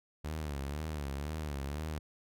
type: tone with vibrato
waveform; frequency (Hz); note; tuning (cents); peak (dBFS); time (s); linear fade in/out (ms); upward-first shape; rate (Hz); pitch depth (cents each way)
sawtooth; 73.42; D2; 0; -32; 0.24-1.99; 10; sine; 2; 120
effects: none